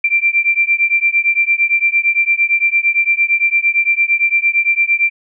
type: beating tone pair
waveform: sine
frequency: 2354 / 2362.8 Hz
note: D7 / D7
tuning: +3 / +10 cents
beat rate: 8.8 Hz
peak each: -14 dBFS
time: 0.04-5.1 s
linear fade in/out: 5 ms
effects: none